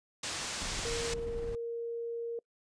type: low-pass noise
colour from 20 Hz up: white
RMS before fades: -38 dBFS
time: 0.23-1.14 s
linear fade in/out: 5 ms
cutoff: 7700 Hz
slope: 24 dB/octave
type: noise with tremolo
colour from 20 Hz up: brown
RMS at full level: -40 dBFS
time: 0.62-1.55 s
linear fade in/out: 0 ms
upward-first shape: sine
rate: 20 Hz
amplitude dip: 30%
type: tone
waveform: sine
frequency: 466.2 Hz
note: A#4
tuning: in tune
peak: -34 dBFS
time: 0.85-2.39 s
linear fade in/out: 2 ms
effects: noise-tail reverb RT60 0.1 s tail -26 dB re dry + resampled to 22050 Hz